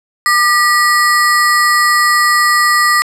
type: ring-modulated tone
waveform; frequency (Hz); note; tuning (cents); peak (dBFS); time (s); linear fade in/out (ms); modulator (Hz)
square; 1568; G6; 0; -6; 0.26-3.02; 0; 368
effects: low-pass 12000 Hz 12 dB/octave